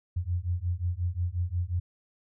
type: beating tone pair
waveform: sine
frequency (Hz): 85.6 / 91.2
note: F2 / F#2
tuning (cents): -34 / -24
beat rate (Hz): 5.6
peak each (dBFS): -30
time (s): 0.16-1.8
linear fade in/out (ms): 10
effects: none